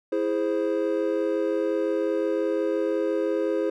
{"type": "chord", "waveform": "triangle", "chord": "E augmented", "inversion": "none", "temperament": "equal", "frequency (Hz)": [329.6, 415.3, 523.3], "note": ["E4", "G#4", "B#4"], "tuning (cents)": [0, 0, 0], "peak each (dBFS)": -25, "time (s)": [0.12, 3.7], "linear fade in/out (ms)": 5, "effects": []}